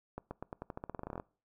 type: accelerating click train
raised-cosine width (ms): 1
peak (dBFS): -26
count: 18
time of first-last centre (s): 0.18-1.199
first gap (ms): 130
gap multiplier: 0.89
effects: noise-tail reverb RT60 0.4 s tail -23 dB re dry